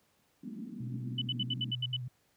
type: band-pass noise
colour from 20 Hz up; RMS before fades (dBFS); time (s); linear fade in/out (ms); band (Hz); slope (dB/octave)
pink; -43; 0.43-1.71; 5; 190 to 280; 48
type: tone with vibrato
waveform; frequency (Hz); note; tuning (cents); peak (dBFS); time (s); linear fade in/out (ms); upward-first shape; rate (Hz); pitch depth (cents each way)
sine; 124.9; B2; +20; -36; 0.8-2.08; 5; sine; 12; 45
type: tone bursts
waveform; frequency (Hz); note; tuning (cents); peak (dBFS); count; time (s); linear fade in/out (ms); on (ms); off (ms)
sine; 2991; F#7; +18; -30; 8; 1.18-1.966; 5; 37; 70
effects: pink hiss -71 dBFS RMS until 2.36 s + high-pass 80 Hz 12 dB/octave